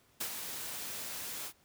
white noise with ADSR envelope, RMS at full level -35 dBFS, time 0.2-1.53 s, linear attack 11 ms, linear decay 72 ms, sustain -6 dB, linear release 67 ms, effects pink hiss -67 dBFS RMS until 1.64 s + high-pass 60 Hz 12 dB/octave

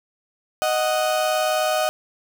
35% pulse tone pair together, 622.3 / 741.2 Hz, D#5 / F#5, 0 / +3 cents, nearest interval minor third, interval 303 cents, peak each -19 / -22 dBFS, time 0.62-1.89 s, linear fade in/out 0 ms, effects none

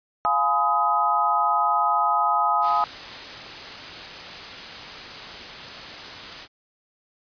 sine chord, F half-diminished seventh, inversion none, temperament just, 698.5 / 838.1 / 1005.8 / 1257.2 Hz, F5 / Ab5 / Cb6 / Eb6, 0 / +16 / +31 / +18 cents, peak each -27 / -23 / -27 / -21 dBFS, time 0.25-2.84 s, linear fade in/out 0 ms
white noise, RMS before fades -36 dBFS, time 2.61-6.48 s, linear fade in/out 50 ms
effects resampled to 11025 Hz

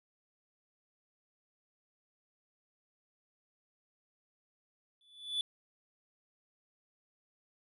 triangle tone with exponential growth, 3466 Hz, A7, 27 cents flat, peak -27 dBFS, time 5.01-5.41 s, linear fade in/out 1 ms, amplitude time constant 86 ms, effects resampled to 32000 Hz

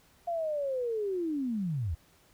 sine linear sweep, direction down, 698.5 to 69.9 Hz, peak -29 dBFS, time 0.27-1.95 s, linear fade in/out 10 ms, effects pink hiss -63 dBFS RMS until 2.33 s

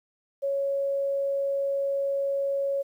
sine tone, 554.4 Hz, C#5, in tune, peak -24 dBFS, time 0.42-2.83 s, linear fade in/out 20 ms, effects 10-bit

